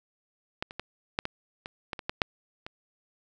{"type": "clicks", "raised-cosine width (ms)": 0.3, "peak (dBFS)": [-14, -25, -18, -10, -15, -21, -16, -21, -13, -6, -22], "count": 11, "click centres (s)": [0.625, 0.709, 0.796, 1.189, 1.254, 1.659, 1.932, 1.992, 2.095, 2.218, 2.665], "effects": []}